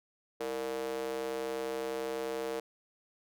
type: tone with high-pass filter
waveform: square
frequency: 65.8 Hz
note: C2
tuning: 10 cents sharp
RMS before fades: -36 dBFS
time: 0.4-2.6 s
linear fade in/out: 5 ms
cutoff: 450 Hz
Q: 3.7
effects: none